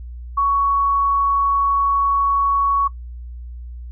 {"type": "tone", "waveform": "sine", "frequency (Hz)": 1117, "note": "C#6", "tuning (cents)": 13, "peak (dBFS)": -14, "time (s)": [0.37, 2.88], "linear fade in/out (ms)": 10, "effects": ["noise-tail reverb RT60 0.1 s tail -19 dB re dry", "added 60 Hz sine -30 dBFS peak until 3.91 s"]}